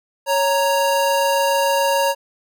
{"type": "tone pair together", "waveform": "square", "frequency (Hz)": [554.4, 933], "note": ["C#5", "A#5"], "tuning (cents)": [0, 1], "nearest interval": "major sixth", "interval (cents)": 901, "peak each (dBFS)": -19, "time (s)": [0.26, 2.15], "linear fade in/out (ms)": 50, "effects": []}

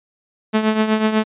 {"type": "tone with tremolo", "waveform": "sawtooth", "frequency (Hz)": 217.2, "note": "A3", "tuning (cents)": -22, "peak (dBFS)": -8, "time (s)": [0.53, 1.24], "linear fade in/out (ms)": 20, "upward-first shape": "triangle", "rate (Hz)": 8.1, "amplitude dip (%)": 70, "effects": ["resampled to 8000 Hz"]}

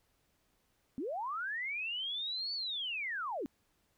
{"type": "linear two-way sweep", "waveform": "sine", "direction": "up then down", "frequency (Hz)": [231.7, 4541, 231.7], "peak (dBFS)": -35, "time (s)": [0.98, 3.46], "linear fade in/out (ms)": 0, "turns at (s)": 2.54, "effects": ["pink hiss -75 dBFS RMS until 3.97 s"]}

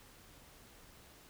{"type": "silence", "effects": ["pink hiss -59 dBFS RMS until 1.29 s"]}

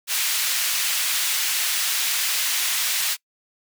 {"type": "high-pass noise", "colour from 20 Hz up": "pink", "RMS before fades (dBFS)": -23, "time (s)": [0.07, 3.17], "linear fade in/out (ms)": 50, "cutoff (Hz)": 2300, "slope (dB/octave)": 12, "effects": ["noise-tail reverb RT60 0.1 s tail -24 dB re dry"]}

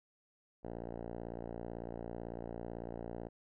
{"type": "tone with low-pass filter", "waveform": "5% pulse", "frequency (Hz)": 58, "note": "A#1", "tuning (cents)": -8, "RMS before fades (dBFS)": -44, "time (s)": [0.63, 3.29], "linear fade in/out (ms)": 20, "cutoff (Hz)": 740, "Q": 1, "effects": []}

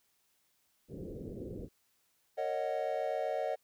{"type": "low-pass noise", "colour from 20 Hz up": "white", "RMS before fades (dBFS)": -43, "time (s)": [0.88, 1.69], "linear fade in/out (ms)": 50, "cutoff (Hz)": 490, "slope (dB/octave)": 48}
{"type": "chord", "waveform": "triangle", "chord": "D# minor seventh", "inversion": "second", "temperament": "equal with one note detuned", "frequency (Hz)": [460.8, 554.4, 622.3, 740], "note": ["A#4", "C#5", "D#5", "F#5"], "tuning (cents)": [-20, 0, 0, 0], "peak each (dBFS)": [-38, -35, -34, -36], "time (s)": [2.37, 3.56], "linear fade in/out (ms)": 20}
{"effects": ["white hiss -74 dBFS RMS until 3.63 s"]}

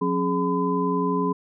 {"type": "tone cluster", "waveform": "sine", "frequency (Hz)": [180, 271.1, 418.4, 1012], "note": ["F#3", "C#4", "G#4", "B5"], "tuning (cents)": [-47, -38, 13, 42], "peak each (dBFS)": -26, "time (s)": [0.01, 1.33], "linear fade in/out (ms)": 10, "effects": []}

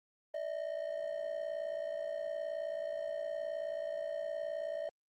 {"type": "ring-modulated tone", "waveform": "triangle", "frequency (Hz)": 616, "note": "D#5", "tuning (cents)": -17, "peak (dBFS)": -31, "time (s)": [0.34, 4.89], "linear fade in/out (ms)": 2, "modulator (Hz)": 29.5, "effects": ["Opus 24 kbps"]}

